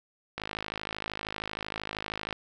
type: click train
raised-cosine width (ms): 0.3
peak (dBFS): -17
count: 104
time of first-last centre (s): 0.38-2.327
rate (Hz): 52.9
effects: none